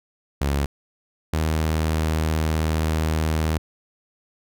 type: tone pair in turn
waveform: sawtooth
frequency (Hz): 70.5 / 78.87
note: C#2 / D#2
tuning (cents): +30 / +24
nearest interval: major second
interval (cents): 194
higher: second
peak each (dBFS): -16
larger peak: neither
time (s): 0.41-0.66 / 1.33-3.58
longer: second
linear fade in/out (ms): 5
effects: none